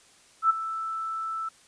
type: tone with ADSR envelope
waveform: sine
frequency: 1321 Hz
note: E6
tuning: 3 cents sharp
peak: -15 dBFS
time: 0.42-1.49 s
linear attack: 78 ms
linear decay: 16 ms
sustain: -14 dB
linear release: 7 ms
effects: white hiss -57 dBFS RMS until 1.67 s + resampled to 22050 Hz